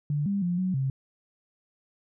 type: tone with pitch steps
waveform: sine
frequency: 146.7 / 199.5 / 175.9 / 185.4 / 134 Hz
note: D3 / G3 / F3 / F#3 / C3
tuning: -2 / +31 / +13 / +4 / +42 cents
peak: -24 dBFS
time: 0.1-0.9 s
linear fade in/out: 2 ms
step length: 160 ms
effects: none